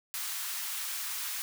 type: high-pass noise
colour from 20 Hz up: white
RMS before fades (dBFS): -36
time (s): 0.14-1.42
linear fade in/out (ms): 0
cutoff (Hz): 980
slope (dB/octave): 24
effects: none